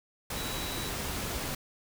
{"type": "tone in noise", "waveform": "sine", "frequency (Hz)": 3906, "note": "B7", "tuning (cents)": -20, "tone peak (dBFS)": -41, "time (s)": [0.36, 0.89], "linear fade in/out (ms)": 5, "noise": "pink", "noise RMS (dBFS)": -35, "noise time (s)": [0.3, 1.55], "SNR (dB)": -9, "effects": []}